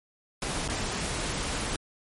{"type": "noise with dropouts", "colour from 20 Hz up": "pink", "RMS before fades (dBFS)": -31, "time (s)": [0.42, 1.76], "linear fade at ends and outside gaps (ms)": 1, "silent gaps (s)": [0.678, 0.686], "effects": ["MP3 48 kbps"]}